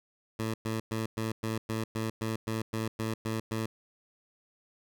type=tone bursts; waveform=15% pulse; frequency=111.2 Hz; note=A2; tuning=19 cents sharp; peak=-24 dBFS; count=13; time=0.39-3.66 s; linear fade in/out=5 ms; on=150 ms; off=110 ms; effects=none